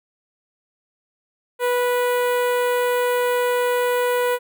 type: tone with notch filter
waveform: sawtooth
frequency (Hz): 491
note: B4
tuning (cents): -10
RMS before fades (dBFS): -20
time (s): 1.59-4.39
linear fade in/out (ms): 50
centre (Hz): 5400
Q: 0.57
effects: none